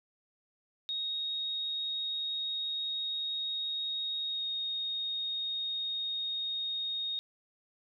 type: tone with pitch glide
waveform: sine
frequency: 3749 to 3721 Hz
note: A#7 to A#7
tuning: +9 to -4 cents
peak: -32 dBFS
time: 0.89-7.19 s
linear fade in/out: 0 ms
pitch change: -13 cents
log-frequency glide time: 4.27-4.45 s
effects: none